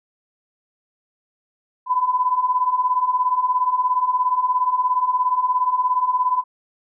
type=beating tone pair; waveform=sine; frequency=991 / 1008 Hz; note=B5 / B5; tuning=+6 / +35 cents; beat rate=17 Hz; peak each=-22 / -18 dBFS; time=1.86-6.44 s; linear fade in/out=50 ms; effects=none